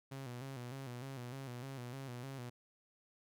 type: tone with vibrato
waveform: sawtooth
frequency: 128.7 Hz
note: C3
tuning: 28 cents flat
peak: -40 dBFS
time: 0.11-2.5 s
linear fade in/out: 10 ms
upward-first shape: square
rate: 3.3 Hz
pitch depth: 90 cents each way
effects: none